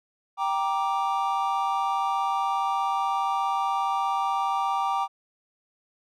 triangle chord, G minor, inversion none, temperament just, 784 / 940.8 / 1176 Hz, G5 / Bb5 / D6, 0 / +16 / +2 cents, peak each -25 / -27 / -26 dBFS, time 0.37-5.08 s, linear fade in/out 50 ms, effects none

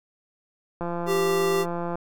click train, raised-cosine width 1 ms, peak -17 dBFS, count 198, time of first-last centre 0.81-1.955 s, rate 172 Hz
square tone, 392 Hz, G4, in tune, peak -22 dBFS, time 1.06-1.66 s, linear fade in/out 50 ms
effects none

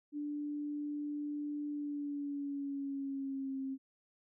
sine tone with pitch glide, 293.7 to 267.8 Hz, D4 to C4, 0 to +40 cents, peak -36 dBFS, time 0.12-3.78 s, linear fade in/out 50 ms, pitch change -160 cents, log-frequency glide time 1.69-3.59 s, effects none

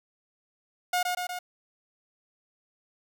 sawtooth tone with echo, 719 Hz, F#5, 50 cents flat, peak -20 dBFS, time 0.93-1.03 s, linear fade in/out 5 ms, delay 120 ms, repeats 3, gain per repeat -3 dB, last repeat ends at 1.39 s, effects none

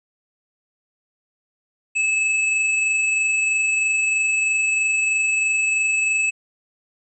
square tone with amplitude modulation, 2604 Hz, E7, 22 cents flat, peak -17 dBFS, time 1.95-6.31 s, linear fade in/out 20 ms, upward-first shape sine, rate 23.1 Hz, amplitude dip 25%, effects resampled to 22050 Hz

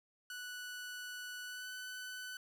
sawtooth tone with pitch glide, 1480 to 1501.5 Hz, F#6 to F#6, 0 to +25 cents, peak -40 dBFS, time 0.3-2.37 s, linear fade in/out 2 ms, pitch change +25 cents, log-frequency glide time 1.44-1.69 s, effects none

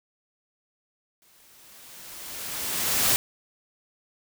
white noise with exponential growth, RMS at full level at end -20 dBFS, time 1.22-3.16 s, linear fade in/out 0 ms, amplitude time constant 420 ms, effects none

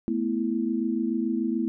sine chord, A suspended second, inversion none, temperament equal, 220 / 246.9 / 329.6 Hz, A3 / B3 / E4, 0 / 0 / 0 cents, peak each -28 dBFS, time 0.08-1.68 s, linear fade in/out 0 ms, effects none

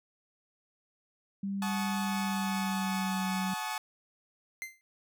sine tone with pitch glide, 197.3 to 188.61 Hz, G3 to F#3, +11 to +33 cents, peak -31 dBFS, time 1.43-3.54 s, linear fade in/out 5 ms, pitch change -78 cents, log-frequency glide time 2.03-3.31 s
sawtooth chord, D# half-diminished seventh, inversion first, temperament equal with one note detuned, 740 / 862.9 / 1108.7 / 1244.5 Hz, F#5 / A5 / C#6 / D#6, 0 / -34 / 0 / 0 cents, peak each -37 / -32 / -38 / -38 dBFS, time 1.62-3.78 s, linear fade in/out 2 ms
45% pulse tone with exponential decay, 2081 Hz, C7, 10 cents flat, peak -33 dBFS, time 4.62-4.81 s, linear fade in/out 0 ms, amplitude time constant 41 ms
effects none

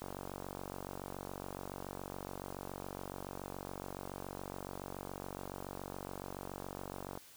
click train, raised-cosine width 1 ms, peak -28 dBFS, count 338, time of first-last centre 0.02-7.175 s, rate 47.1 Hz, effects white hiss -58 dBFS RMS until 7.36 s

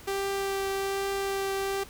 sawtooth tone with vibrato, 392 Hz, G4, in tune, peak -24 dBFS, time 0.07-1.84 s, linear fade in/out 10 ms, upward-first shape triangle, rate 1.2 Hz, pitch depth 10 cents each way, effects added 47 Hz sine -51 dBFS peak until 1.89 s + pink hiss -49 dBFS RMS until 1.89 s

